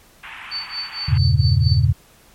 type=band-pass noise; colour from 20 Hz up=white; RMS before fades=-36 dBFS; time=0.23-1.18 s; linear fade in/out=5 ms; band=820 to 2900 Hz; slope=48 dB/octave
type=tone with tremolo; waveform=sine; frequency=4532 Hz; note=C#8; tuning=37 cents sharp; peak=-22 dBFS; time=0.51-1.85 s; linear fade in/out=10 ms; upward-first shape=triangle; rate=4.4 Hz; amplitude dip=100%
type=chord; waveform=sine; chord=E diminished seventh; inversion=none; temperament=equal; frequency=82.41 / 98 / 116.54 / 138.59 Hz; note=E2 / G2 / Bb2 / Db3; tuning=0 / 0 / 0 / 0 cents; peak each=-18 dBFS; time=1.08-1.93 s; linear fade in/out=10 ms
effects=pink hiss -51 dBFS RMS until 2.34 s + MP3 64 kbps